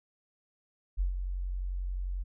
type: tone with ADSR envelope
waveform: sine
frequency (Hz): 45.65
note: F#1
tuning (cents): -23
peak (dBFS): -24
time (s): 0.97-2.24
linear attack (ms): 33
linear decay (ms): 120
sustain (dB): -7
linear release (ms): 23
effects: none

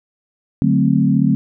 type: chord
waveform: sine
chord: D dominant seventh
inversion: none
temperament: equal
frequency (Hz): 146.83 / 185 / 220 / 261.6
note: D3 / F#3 / A3 / C4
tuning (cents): 0 / 0 / 0 / 0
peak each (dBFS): -17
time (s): 0.62-1.35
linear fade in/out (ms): 0
effects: none

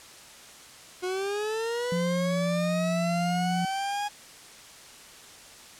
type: linear sweep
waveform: 40% pulse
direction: up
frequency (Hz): 360 to 830.6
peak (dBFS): -27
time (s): 1.02-4.09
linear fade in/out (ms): 20
type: tone with vibrato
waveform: sine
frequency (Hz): 174.61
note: F3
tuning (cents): 0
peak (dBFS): -26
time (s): 1.92-3.65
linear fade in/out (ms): 2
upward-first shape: sine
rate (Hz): 1.4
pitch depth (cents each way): 18
effects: white hiss -48 dBFS RMS until 5.79 s + low-pass 9000 Hz 12 dB/octave

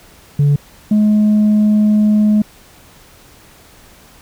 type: tone pair in turn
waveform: sine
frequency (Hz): 143.9 / 211.4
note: D3 / G#3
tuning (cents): -35 / +31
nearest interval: perfect fifth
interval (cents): 666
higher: second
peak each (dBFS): -6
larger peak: neither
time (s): 0.39-0.56 / 0.91-2.42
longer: second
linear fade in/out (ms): 5
effects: tanh soft clip ceiling -7 dBFS + pink hiss -44 dBFS RMS until 4.21 s

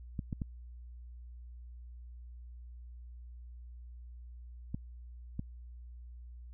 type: clicks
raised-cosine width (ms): 5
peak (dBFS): -23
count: 5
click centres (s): 0.192 / 0.328 / 0.418 / 4.745 / 5.394
effects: added 60 Hz sine -46 dBFS peak until 6.53 s

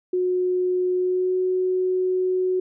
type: tone with pitch glide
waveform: sine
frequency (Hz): 364.2 to 369.3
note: F#4 to F#4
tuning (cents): -27 to -3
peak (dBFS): -19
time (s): 0.13-2.6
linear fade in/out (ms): 5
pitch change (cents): +24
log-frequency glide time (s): 0.96-1.36
effects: none

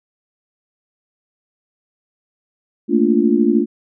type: chord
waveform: sine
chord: Bb major seventh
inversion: third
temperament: equal with one note detuned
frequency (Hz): 220 / 233.1 / 291.1 / 349.2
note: A3 / Bb3 / D4 / F4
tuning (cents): 0 / 0 / -15 / 0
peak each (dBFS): -17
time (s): 2.88-3.66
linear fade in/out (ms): 50
effects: none

